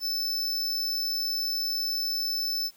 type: tone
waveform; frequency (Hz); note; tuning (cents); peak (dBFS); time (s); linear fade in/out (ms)
square; 5274; E8; 0; -27; 0-2.71; 50
effects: white hiss -59 dBFS RMS until 2.76 s